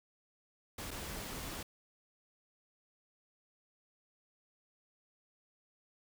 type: noise with dropouts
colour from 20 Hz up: pink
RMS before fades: -43 dBFS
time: 0.78-1.63 s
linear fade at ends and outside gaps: 5 ms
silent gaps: 0.908-0.912 s
effects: none